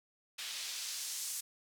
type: noise with band-pass filter sweep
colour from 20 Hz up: white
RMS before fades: -41 dBFS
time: 0.38-1.41 s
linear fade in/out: 10 ms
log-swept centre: 3200 to 8000 Hz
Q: 1.1
effects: none